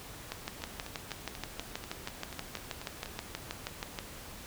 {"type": "two click trains", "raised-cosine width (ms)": 0.2, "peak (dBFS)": [-18, -24], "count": [24, 11], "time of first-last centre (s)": [[0.32, 3.988], [0.62, 3.059]], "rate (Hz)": [6.27, 4.1], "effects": ["pink hiss -47 dBFS RMS until 4.46 s"]}